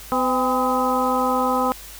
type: harmonic tone with a mistuned harmonic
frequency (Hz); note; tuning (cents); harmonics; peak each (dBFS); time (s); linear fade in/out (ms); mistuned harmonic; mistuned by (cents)
253.8; B3; +47; 1 / 2 / 3 / 4 / 5; -24 / -24 / -24 / -24 / -24; 0.12-1.72; 0; 3; +78
effects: added 50 Hz sine -43 dBFS peak until 1.99 s + white hiss -40 dBFS RMS until 1.99 s